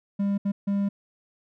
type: tone bursts at uneven times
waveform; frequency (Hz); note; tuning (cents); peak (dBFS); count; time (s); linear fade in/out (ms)
triangle; 200; G3; +35; -20; 3; 0.19-0.38 / 0.45-0.52 / 0.67-0.89; 10
effects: none